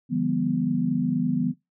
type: tone cluster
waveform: sine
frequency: 148.6 / 172.7 / 201.6 / 246.6 Hz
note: D3 / F3 / G3 / B3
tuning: +21 / -19 / +49 / -2 cents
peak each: -30 / -27 / -30 / -24 dBFS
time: 0.09-1.54 s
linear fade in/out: 50 ms
effects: noise-tail reverb RT60 0.2 s tail -20 dB re dry